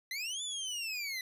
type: linear two-way sweep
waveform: 25% pulse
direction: up then down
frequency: 1975.5 to 3535 to 1975.5 Hz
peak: -32 dBFS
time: 0.11-1.21 s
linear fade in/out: 2 ms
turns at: 0.43 s
effects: resampled to 32000 Hz + 12-bit